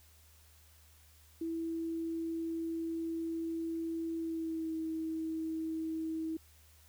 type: tone with pitch glide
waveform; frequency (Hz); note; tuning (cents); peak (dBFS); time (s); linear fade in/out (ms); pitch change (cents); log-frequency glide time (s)
sine; 328.9 to 321; E4 to E4; -4 to -46; -34; 1.41-6.37; 5; -42; 4.16-4.75
effects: added 77 Hz sine -61 dBFS peak until 6.88 s + white hiss -64 dBFS RMS until 6.88 s